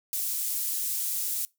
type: high-pass noise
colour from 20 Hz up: pink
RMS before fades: -30 dBFS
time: 0.13-1.45 s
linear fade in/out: 0 ms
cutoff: 10000 Hz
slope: 12 dB/octave
effects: noise-tail reverb RT60 0.2 s tail -22 dB re dry